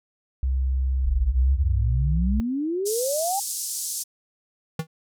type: tone with pitch glide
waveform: sine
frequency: 65.41 to 62.35 Hz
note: C2 to B1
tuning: 0 to +17 cents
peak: -20 dBFS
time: 0.43-2.4 s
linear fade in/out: 0 ms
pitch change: -83 cents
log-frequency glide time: 1.6-1.87 s
type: exponential sweep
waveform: sine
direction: up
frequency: 38 to 820 Hz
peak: -23 dBFS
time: 1.04-3.4 s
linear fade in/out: 10 ms
type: band-pass noise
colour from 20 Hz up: white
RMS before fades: -30 dBFS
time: 2.85-4.04 s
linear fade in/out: 20 ms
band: 5300 to 11000 Hz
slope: 24 dB/octave
type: tone with exponential decay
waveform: square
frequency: 160 Hz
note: D#3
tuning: 49 cents sharp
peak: -22 dBFS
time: 4.79-4.87 s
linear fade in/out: 5 ms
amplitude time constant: 17 ms
effects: none